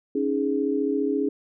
sine chord, C# suspended second, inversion none, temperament just, 277.2 / 311.8 / 415.8 Hz, C#4 / D#4 / G#4, 0 / +4 / +2 cents, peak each -25 / -28 / -25 dBFS, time 0.15-1.29 s, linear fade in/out 5 ms, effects none

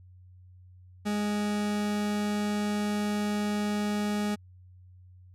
40% pulse tone, 207.7 Hz, G#3, in tune, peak -26 dBFS, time 1.05-4.36 s, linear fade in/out 20 ms, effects added 91 Hz sine -50 dBFS peak until 5.34 s + low-pass 11000 Hz 12 dB/octave

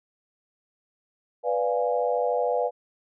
sine chord, B diminished seventh, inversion none, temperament equal, 493.9 / 587.3 / 698.5 / 830.6 Hz, B4 / D5 / F5 / Ab5, 0 / 0 / 0 / 0 cents, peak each -25 / -28 / -28 / -31 dBFS, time 1.43-2.71 s, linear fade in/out 50 ms, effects none

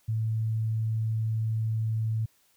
sine tone, 110.9 Hz, A2, 14 cents sharp, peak -25 dBFS, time 0.08-2.26 s, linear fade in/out 10 ms, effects white hiss -66 dBFS RMS until 2.56 s

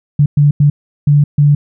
sine tone bursts at uneven times, 145.5 Hz, D3, 16 cents flat, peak -5 dBFS, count 5, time 0.19-0.26 / 0.37-0.51 / 0.6-0.7 / 1.07-1.24 / 1.38-1.55 s, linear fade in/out 5 ms, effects none

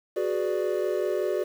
triangle chord, G# half-diminished seventh, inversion third, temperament equal, 370 / 415.3 / 493.9 / 587.3 Hz, F#4 / G#4 / B4 / D5, 0 / 0 / 0 / 0 cents, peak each -26 / -28 / -31 / -28 dBFS, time 0.16-1.44 s, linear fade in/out 10 ms, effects 8-bit

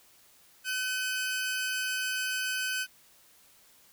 sawtooth tone pair together, 1520 / 2531 Hz, F#6 / D#7, +46 / +29 cents, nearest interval major sixth, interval 883 cents, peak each -27 / -33 dBFS, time 0.64-2.87 s, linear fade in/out 50 ms, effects white hiss -60 dBFS RMS until 3.92 s

